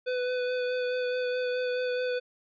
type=tone with vibrato; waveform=square; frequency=499.5 Hz; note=B4; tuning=20 cents sharp; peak=-28 dBFS; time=0.06-2.2 s; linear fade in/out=20 ms; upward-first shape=sine; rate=4.7 Hz; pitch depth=15 cents each way; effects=resampled to 11025 Hz